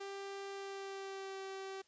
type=tone with pitch glide; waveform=sawtooth; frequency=394.8 to 386.2 Hz; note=G4 to G4; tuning=+12 to -26 cents; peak=-39 dBFS; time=0-1.82 s; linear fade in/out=10 ms; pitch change=-38 cents; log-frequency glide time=0.52-1.41 s; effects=white hiss -71 dBFS RMS until 1.87 s + resampled to 16000 Hz